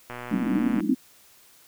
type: click train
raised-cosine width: 0.5 ms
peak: -21 dBFS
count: 87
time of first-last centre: 0.1-0.805 s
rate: 122 Hz
type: band-pass noise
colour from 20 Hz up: pink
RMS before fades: -24 dBFS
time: 0.31-0.95 s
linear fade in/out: 10 ms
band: 190 to 320 Hz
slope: 96 dB/octave
effects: white hiss -55 dBFS RMS until 1.67 s